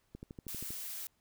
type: click train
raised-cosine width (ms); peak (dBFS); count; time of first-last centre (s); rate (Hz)
3; -32; 8; 0.15-0.706; 12.6
type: noise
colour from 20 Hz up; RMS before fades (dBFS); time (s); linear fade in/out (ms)
blue; -42; 0.48-1.07; 2
effects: pink hiss -75 dBFS RMS until 1.2 s